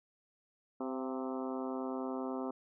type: harmonic tone with a mistuned harmonic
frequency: 130.3 Hz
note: C3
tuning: 7 cents flat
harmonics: 2 / 3 / 4 / 5 / 6 / 7 / 8 / 9 / 10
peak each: -38 / -42 / -44 / -46 / -48 / -49 / -50 / -51 / -52 dBFS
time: 0.8-2.51 s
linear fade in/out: 5 ms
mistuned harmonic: 5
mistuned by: +53 cents
effects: none